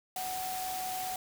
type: tone in noise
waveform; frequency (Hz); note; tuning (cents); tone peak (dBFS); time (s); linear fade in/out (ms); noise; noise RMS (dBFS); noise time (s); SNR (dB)
sine; 745; F#5; +12; -35; 0.16-1.16; 2; white; -40; 0.16-1.16; +2
effects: none